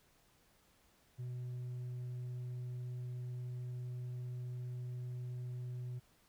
triangle tone with hard clipping, 124 Hz, B2, 7 cents sharp, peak -39 dBFS, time 1.18-6 s, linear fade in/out 20 ms, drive 1 dB, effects pink hiss -70 dBFS RMS until 6.28 s

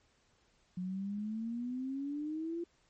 sine exponential sweep, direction up, 179.1 to 345.6 Hz, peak -35 dBFS, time 0.77-2.64 s, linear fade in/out 5 ms, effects pink hiss -71 dBFS RMS until 2.89 s + MP3 32 kbps

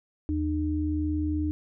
sine tone pair together, 80.5 / 303.7 Hz, E2 / D#4, -41 / -42 cents, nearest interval octave + major seventh, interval 2299 cents, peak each -28 / -27 dBFS, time 0.29-1.51 s, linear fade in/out 0 ms, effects none

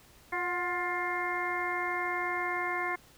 harmonic tone with a mistuned harmonic, 352.6 Hz, F4, 17 cents sharp, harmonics 1 / 2 / 3 / 4 / 5 / 6, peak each -38 / -37 / -35 / -41 / -37 / -35 dBFS, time 0.32-2.96 s, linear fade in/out 10 ms, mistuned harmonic 2, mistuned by +47 cents, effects pink hiss -58 dBFS RMS until 3.17 s

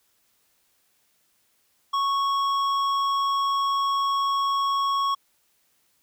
triangle tone with hard clipping, 1106 Hz, C#6, 4 cents flat, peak -23 dBFS, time 1.93-5.15 s, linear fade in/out 10 ms, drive 13 dB, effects white hiss -67 dBFS RMS until 6.02 s

